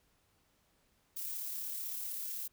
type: noise with amplitude modulation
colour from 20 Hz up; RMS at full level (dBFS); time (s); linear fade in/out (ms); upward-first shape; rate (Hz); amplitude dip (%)
violet; -39; 1.16-2.48; 10; sine; 35.8; 25
effects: pink hiss -73 dBFS RMS until 2.52 s